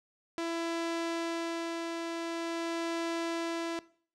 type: tone with tremolo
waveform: sawtooth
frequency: 334 Hz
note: E4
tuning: 23 cents sharp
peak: -27 dBFS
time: 0.38-3.79 s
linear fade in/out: 0 ms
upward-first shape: sine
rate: 0.46 Hz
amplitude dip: 30%
effects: noise-tail reverb RT60 0.5 s tail -20 dB re dry + low-pass 7000 Hz 12 dB/octave